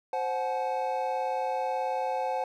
triangle chord, F# diminished, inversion second, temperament equal with one note detuned, 523.3 / 740 / 858.4 Hz, C5 / F#5 / A5, 0 / 0 / -43 cents, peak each -30 dBFS, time 0.13-2.44 s, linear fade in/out 2 ms, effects none

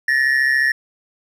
triangle ring-modulated tone, 1817 Hz, A#6, 45 cents flat, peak -9 dBFS, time 0.08-0.72 s, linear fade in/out 5 ms, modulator 67.1 Hz, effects none

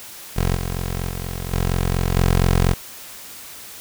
15% pulse tone with level steps, 44.22 Hz, F1, 22 cents sharp, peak -11 / -17 / -20 / -12 / -8 dBFS, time 0.36-2.74 s, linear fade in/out 10 ms, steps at 0.56 / 1.1 / 1.52 / 2.16 s, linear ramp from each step 5 ms, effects white hiss -38 dBFS RMS until 3.8 s

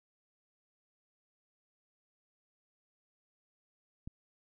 click, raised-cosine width 5 ms, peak -30 dBFS, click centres 4.075 s, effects none

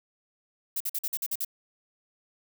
violet noise bursts, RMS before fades -30 dBFS, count 8, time 0.76-1.448 s, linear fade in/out 5 ms, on 44 ms, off 48 ms, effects none

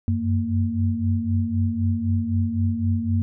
sine tone cluster, 92.6 / 96.5 / 230.4 Hz, F#2 / G2 / A#3, +2 / -27 / -20 cents, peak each -24 dBFS, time 0.08-3.22 s, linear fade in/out 0 ms, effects none

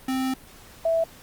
square / sine tone pair in turn, 261.6 / 657.7 Hz, C4 / E5, 0 / -4 cents, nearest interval octave + major third, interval 1596 cents, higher second, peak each -24 / -19 dBFS, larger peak second, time 0.08-0.34 / 0.85-1.04 s, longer first, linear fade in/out 5 ms, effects pink hiss -48 dBFS RMS until 1.22 s + Opus 32 kbps

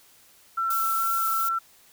sine tone with vibrato, 1340 Hz, E6, 28 cents sharp, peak -23 dBFS, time 0.57-1.59 s, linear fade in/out 10 ms, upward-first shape square, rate 2.3 Hz, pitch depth 8 cents each way
violet noise, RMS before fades -31 dBFS, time 0.7-1.49 s, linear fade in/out 5 ms
effects white hiss -56 dBFS RMS until 1.92 s

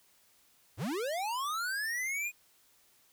square linear sweep, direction up, 77.78 to 2489 Hz, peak -33 dBFS, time 0.77-2.32 s, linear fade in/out 50 ms, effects white hiss -66 dBFS RMS until 3.12 s

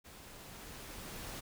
pink noise with level ramp, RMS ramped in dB -54 to -44 dBFS, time 0.04-1.41 s, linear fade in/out 20 ms, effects none

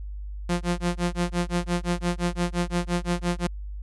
sawtooth tone with tremolo, 175.1 Hz, F3, 5 cents sharp, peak -17 dBFS, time 0.49-3.47 s, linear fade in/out 5 ms, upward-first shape sine, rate 5.8 Hz, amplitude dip 100%, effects added 50 Hz sine -32 dBFS peak until 3.82 s + resampled to 24000 Hz

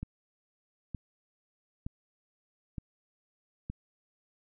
click train, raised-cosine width 5 ms, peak -24 dBFS, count 5, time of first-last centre 0.03-3.7 s, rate 1.09 Hz, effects none

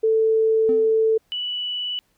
sine tone, 442.8 Hz, A4, 11 cents sharp, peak -15 dBFS, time 0.03-1.18 s, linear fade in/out 10 ms
triangle tone with exponential decay, 257.3 Hz, C4, 29 cents flat, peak -21 dBFS, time 0.69-1.02 s, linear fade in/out 1 ms, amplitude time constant 71 ms
sine tone with vibrato, 2960 Hz, F#7, in tune, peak -24 dBFS, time 1.32-1.99 s, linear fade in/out 0 ms, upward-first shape sine, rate 19 Hz, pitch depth 11 cents each way
effects pink hiss -66 dBFS RMS until 2.17 s

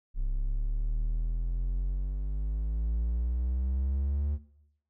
triangle exponential sweep, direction up, 32.66 to 74.1 Hz, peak -25 dBFS, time 0.14-4.39 s, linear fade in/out 50 ms, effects noise-tail reverb RT60 0.8 s tail -17 dB re dry

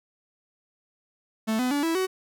45% pulse tone with pitch steps, 220.4 / 251.7 / 287.5 / 328.3 / 375 Hz, A3 / B3 / D4 / E4 / F#4, +3 / +33 / -37 / -7 / +23 cents, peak -23 dBFS, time 1.47-2.07 s, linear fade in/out 20 ms, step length 120 ms, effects none

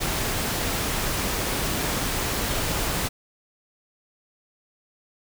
pink noise, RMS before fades -26 dBFS, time 0-3.09 s, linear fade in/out 20 ms, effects none

